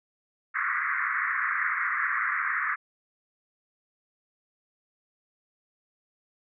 white band-pass noise, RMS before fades -28 dBFS, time 0.54-2.76 s, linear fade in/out 20 ms, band 1100 to 2100 Hz, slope 96 dB/octave, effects none

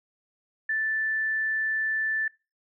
sine tone, 1760 Hz, A6, in tune, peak -24 dBFS, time 0.69-2.28 s, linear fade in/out 5 ms, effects noise-tail reverb RT60 0.3 s tail -24 dB re dry

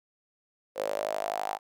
sawtooth tone with high-pass filter sweep, 51.91 Hz, G#1, in tune, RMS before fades -32 dBFS, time 0.75-1.59 s, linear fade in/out 50 ms, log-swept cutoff 520 to 800 Hz, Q 7.7, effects none

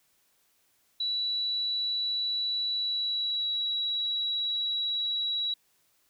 sine tone with pitch glide, 3937 to 3894 Hz, B7 to B7, -6 to -25 cents, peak -27 dBFS, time 1-5.54 s, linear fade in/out 5 ms, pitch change -19 cents, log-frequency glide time 2.73-3.6 s, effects white hiss -69 dBFS RMS until 6.09 s

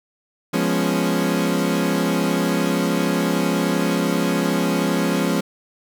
30% pulse chord, C# dominant seventh, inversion first, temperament equal, 174.61 / 207.7 / 246.9 / 277.2 Hz, E#3 / G#3 / B3 / C#4, 0 / 0 / 0 / 0 cents, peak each -20 / -21 / -23 / -21 dBFS, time 0.53-5.41 s, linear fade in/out 10 ms, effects none

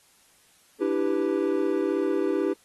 triangle chord, E minor seventh, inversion third, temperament equal, 293.7 / 329.6 / 392 / 493.9 Hz, D4 / E4 / G4 / B4, 0 / 0 / 0 / 0 cents, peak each -27 / -26 / -24 / -29 dBFS, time 0.8-2.54 s, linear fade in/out 20 ms, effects white hiss -60 dBFS RMS until 2.64 s + AAC 32 kbps

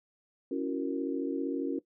sine chord, F# dominant seventh, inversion second, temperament equal with one note detuned, 277.2 / 332.3 / 370 / 466.2 Hz, C#4 / E4 / F#4 / A#4, 0 / +14 / 0 / 0 cents, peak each -32 / -36 / -36 / -37 dBFS, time 0.51-1.79 s, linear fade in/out 5 ms, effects noise-tail reverb RT60 0.1 s tail -17 dB re dry

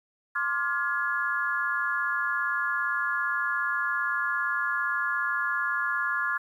sine chord, D half-diminished seventh, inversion third, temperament just, 1057.2 / 1174.7 / 1409.6 / 1691.5 Hz, C6 / D6 / F6 / Ab6, +18 / 0 / +16 / +31 cents, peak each -33 / -34 / -29 / -29 dBFS, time 0.35-6.38 s, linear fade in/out 10 ms, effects 10-bit

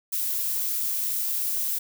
violet noise, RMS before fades -27 dBFS, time 0.12-1.79 s, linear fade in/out 10 ms, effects none

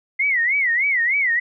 sine tone with vibrato, 2052 Hz, C7, 34 cents flat, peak -16 dBFS, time 0.19-1.4 s, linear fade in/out 10 ms, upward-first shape sine, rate 3.3 Hz, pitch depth 190 cents each way, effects none

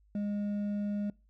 triangle tone with hard clipping, 205.2 Hz, G#3, 21 cents flat, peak -32 dBFS, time 0.15-1.1 s, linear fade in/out 2 ms, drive 8 dB, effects noise-tail reverb RT60 0.3 s tail -24 dB re dry + added 51 Hz sine -62 dBFS peak until 1.29 s

